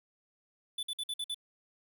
square tone bursts, 3486 Hz, A7, 17 cents flat, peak -34 dBFS, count 6, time 0.78-1.345 s, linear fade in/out 5 ms, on 50 ms, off 53 ms, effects none

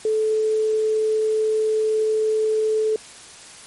sine tone, 434.7 Hz, A4, 21 cents flat, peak -17 dBFS, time 0.05-2.96 s, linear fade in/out 2 ms, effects white hiss -42 dBFS RMS until 3.66 s + MP3 48 kbps

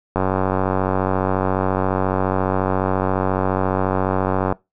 click train, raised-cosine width 1 ms, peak -5 dBFS, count 413, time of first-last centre 0.16-4.524 s, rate 94.4 Hz, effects noise-tail reverb RT60 0.2 s tail -21 dB re dry

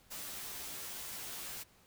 white noise with comb filter, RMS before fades -44 dBFS, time 0.1-1.64 s, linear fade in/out 20 ms, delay 12 ms, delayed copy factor -0.8, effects pink hiss -65 dBFS RMS until 1.86 s

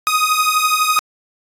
sawtooth beating tone pair, 1244.5 / 1256.5 Hz, D#6 / D#6, 0 / +17 cents, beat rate 12 Hz, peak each -13 dBFS, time 0.07-0.99 s, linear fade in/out 0 ms, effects AAC 48 kbps

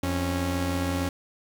sawtooth tone pair together, 86.46 / 274.5 Hz, F2 / C#4, -17 / -17 cents, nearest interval octave + minor sixth, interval 2000 cents, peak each -24 dBFS, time 0.03-1.09 s, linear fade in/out 5 ms, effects 9-bit

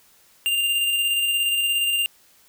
square tone with tremolo, 2794 Hz, F7, in tune, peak -19 dBFS, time 0.46-2.06 s, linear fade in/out 0 ms, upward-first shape square, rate 17 Hz, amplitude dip 25%, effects white hiss -56 dBFS RMS until 2.48 s

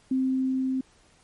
sine tone with level ramp, 261.6 Hz, C4, in tune, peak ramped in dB -21 to -24 dBFS, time 0.11-0.81 s, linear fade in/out 5 ms, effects pink hiss -60 dBFS RMS until 1.23 s + MP3 48 kbps

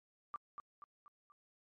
sine tone with echo, 1174.7 Hz, D6, in tune, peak -38 dBFS, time 0.34-0.36 s, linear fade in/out 0 ms, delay 240 ms, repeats 4, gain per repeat -6 dB, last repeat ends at 1.32 s, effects MP3 48 kbps

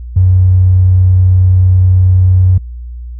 triangle tone with tanh clipping, 92.3 Hz, F#2, 4 cents flat, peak -4 dBFS, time 0.16-2.58 s, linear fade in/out 5 ms, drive 2 dB, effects noise-tail reverb RT60 0.1 s tail -21 dB re dry + added 60 Hz sine -22 dBFS peak until 3.19 s

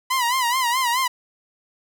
sawtooth tone with vibrato, 995 Hz, B5, 13 cents sharp, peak -15 dBFS, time 0.1-1.08 s, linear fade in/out 10 ms, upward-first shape sine, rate 4.7 Hz, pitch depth 110 cents each way, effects none

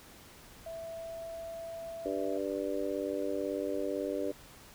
sine tone with pitch glide, 659.3 to 663.9 Hz, E5 to E5, 0 to +12 cents, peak -39 dBFS, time 0.66-2.38 s, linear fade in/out 5 ms, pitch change +12 cents, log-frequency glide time 0.83-1.52 s
harmonic tone, 98 Hz, G2, in tune, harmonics 3 / 4 / 5 / 6, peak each -37 / -37 / -37 / -37 dBFS, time 2.05-4.32 s, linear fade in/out 10 ms
effects pink hiss -54 dBFS RMS until 4.74 s

